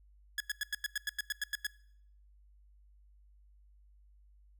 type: tone bursts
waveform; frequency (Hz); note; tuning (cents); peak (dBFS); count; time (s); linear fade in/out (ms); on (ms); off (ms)
sawtooth; 1686; G#6; +26; -28; 12; 0.38-1.668; 2; 23; 92
effects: noise-tail reverb RT60 0.7 s tail -22 dB re dry + added 50 Hz sine -59 dBFS peak until 4.59 s